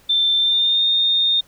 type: tone with pitch glide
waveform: sine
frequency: 3559 to 3659 Hz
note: A7 to A#7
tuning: +19 to -33 cents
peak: -14 dBFS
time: 0.09-1.41 s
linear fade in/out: 10 ms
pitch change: +48 cents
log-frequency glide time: 0.37-0.83 s
effects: pink hiss -53 dBFS RMS until 1.47 s